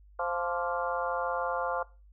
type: harmonic tone with a mistuned harmonic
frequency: 174.5 Hz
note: F3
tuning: 1 cent flat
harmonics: 3 / 4 / 5 / 6 / 7 / 8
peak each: -34 / -35 / -36 / -37 / -37 / -38 dBFS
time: 0.19-1.83 s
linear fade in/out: 5 ms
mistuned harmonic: 7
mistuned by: -77 cents
effects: noise-tail reverb RT60 0.3 s tail -20 dB re dry + added 50 Hz sine -53 dBFS peak until 2.12 s